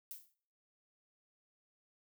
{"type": "noise with exponential decay", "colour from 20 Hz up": "violet", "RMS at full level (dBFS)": -43, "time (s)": [0.11, 0.34], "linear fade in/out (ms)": 0, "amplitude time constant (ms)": 49, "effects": ["noise-tail reverb RT60 0.5 s tail -19 dB re dry"]}